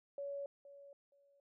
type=tone with echo; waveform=sine; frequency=563 Hz; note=C#5; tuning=27 cents sharp; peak=-40 dBFS; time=0.18-0.46 s; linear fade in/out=2 ms; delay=470 ms; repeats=2; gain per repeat=-14 dB; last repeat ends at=1.4 s; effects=none